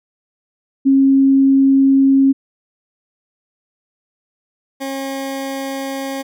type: tone pair in turn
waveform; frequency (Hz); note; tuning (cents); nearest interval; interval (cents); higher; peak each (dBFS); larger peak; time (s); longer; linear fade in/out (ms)
sine / 20% pulse; 271 / 271; C#4 / C#4; -39 / -39; unison; 0; neither; -8 / -17; first; 0.85-2.33 / 4.8-6.23; first; 20
effects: none